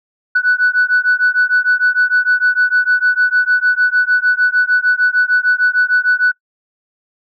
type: beating tone pair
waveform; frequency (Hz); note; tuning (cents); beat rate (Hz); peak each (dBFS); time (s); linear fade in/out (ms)
sine; 1482 / 1488.6; F#6 / F#6; +2 / +10; 6.6; -12; 0.35-6.32; 10
effects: noise-tail reverb RT60 0.1 s tail -24 dB re dry + tanh soft clip ceiling -5 dBFS